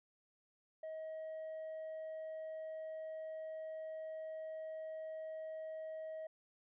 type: tone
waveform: sine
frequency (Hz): 634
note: D#5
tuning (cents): +32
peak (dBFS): -40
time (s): 0.83-6.27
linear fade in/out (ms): 5
effects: tanh soft clip ceiling -42 dBFS